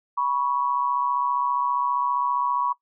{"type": "tone pair together", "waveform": "sine", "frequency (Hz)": [978, 1113], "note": ["B5", "C#6"], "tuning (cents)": [-17, 7], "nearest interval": "major second", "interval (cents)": 224, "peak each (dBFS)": -24, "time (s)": [0.17, 2.73], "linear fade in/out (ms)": 10, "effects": ["noise-tail reverb RT60 0.1 s tail -20 dB re dry"]}